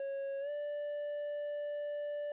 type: tone with pitch glide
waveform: triangle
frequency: 550 to 586.1 Hz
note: C#5 to D5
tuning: -14 to -4 cents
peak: -34 dBFS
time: 0-2.32 s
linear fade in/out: 2 ms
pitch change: +110 cents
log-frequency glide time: 0.4-0.5 s
effects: resampled to 8000 Hz + 12-bit